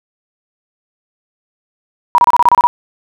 sine tone bursts, 963 Hz, B5, 44 cents flat, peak -4 dBFS, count 9, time 2.15-2.67 s, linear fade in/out 0 ms, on 32 ms, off 29 ms, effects none

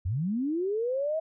sine linear sweep, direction up, 77.78 to 651 Hz, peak -26 dBFS, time 0.05-1.2 s, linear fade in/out 10 ms, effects none

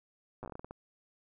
slowing click train, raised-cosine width 1 ms, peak -29 dBFS, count 11, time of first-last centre 0.43-0.71 s, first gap 8 ms, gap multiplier 1.26, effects none

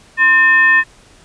sine tone with frequency modulation, 1800 Hz, A6, 39 cents sharp, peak -7 dBFS, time 0.17-0.84 s, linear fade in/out 50 ms, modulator 750 Hz, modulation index 0.52, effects pink hiss -46 dBFS RMS until 1.24 s + resampled to 22050 Hz

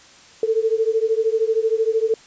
sine beating tone pair, 440 / 453 Hz, A4 / A#4, 0 / -50 cents, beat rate 13 Hz, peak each -19 / -20 dBFS, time 0.43-2.14 s, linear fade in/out 2 ms, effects white hiss -47 dBFS RMS until 2.26 s + resampled to 16000 Hz

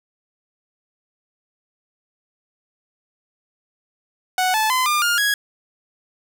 sawtooth tone with pitch steps, 740 / 869.9 / 1022.6 / 1202.1 / 1413.2 / 1661.2 Hz, F#5 / A5 / C6 / D6 / F6 / G#6, 0 / -20 / -40 / +40 / +20 / 0 cents, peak -13 dBFS, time 4.38-5.34 s, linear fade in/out 2 ms, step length 160 ms, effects none

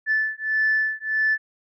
sine beating tone pair, 1748 / 1749.6 Hz, A6 / A6, -12 / -10 cents, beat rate 1.6 Hz, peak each -22 dBFS, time 0.06-1.38 s, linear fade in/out 50 ms, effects tanh soft clip ceiling -13 dBFS

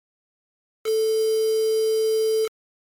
sine tone with quantisation, 440 Hz, A4, in tune, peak -18 dBFS, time 0.84-2.49 s, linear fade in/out 50 ms, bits 5, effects MP3 64 kbps

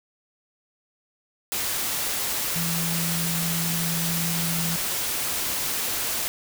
sine tone in noise, 167.4 Hz, E3, 27 cents sharp, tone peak -27 dBFS, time 2.56-4.76 s, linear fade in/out 0 ms, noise white, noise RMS -27 dBFS, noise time 1.52-6.28 s, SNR -3 dB, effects none

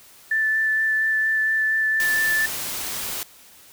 sine tone with vibrato, 1759 Hz, A6, 1 cent flat, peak -18 dBFS, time 0.31-2.46 s, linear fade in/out 5 ms, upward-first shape sine, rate 4.3 Hz, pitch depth 10 cents each way
white noise, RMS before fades -29 dBFS, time 2-3.23 s, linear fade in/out 0 ms
effects white hiss -49 dBFS RMS until 3.72 s

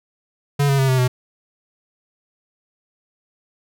square tone with pitch steps, 142.4 / 138.11 / 133.94 / 129.9 / 125.99 Hz, C#3 / C#3 / C3 / C3 / B2, +47 / -6 / +41 / -12 / +35 cents, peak -15 dBFS, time 0.59-1.08 s, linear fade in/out 10 ms, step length 98 ms, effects none

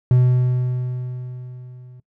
triangle tone with level ramp, 125.3 Hz, B2, 25 cents sharp, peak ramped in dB -8 to -38 dBFS, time 0.11-2 s, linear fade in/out 2 ms, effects noise-tail reverb RT60 0.1 s tail -20 dB re dry

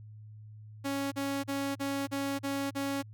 sawtooth tone bursts, 277.2 Hz, C#4, in tune, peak -27 dBFS, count 7, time 0.84-3.028 s, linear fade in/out 20 ms, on 280 ms, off 38 ms, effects added 107 Hz sine -46 dBFS peak until 3.13 s

